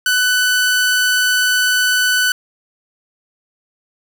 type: tone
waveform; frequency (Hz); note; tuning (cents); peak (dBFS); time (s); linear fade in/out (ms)
sawtooth; 1496; F#6; +19; -9; 0.06-2.32; 2
effects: none